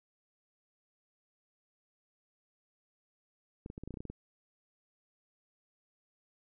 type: clicks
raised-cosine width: 3 ms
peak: -29 dBFS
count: 11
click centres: 3.661 / 3.701 / 3.779 / 3.836 / 3.876 / 3.907 / 3.941 / 3.972 / 4.005 / 4.053 / 4.1 s
effects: none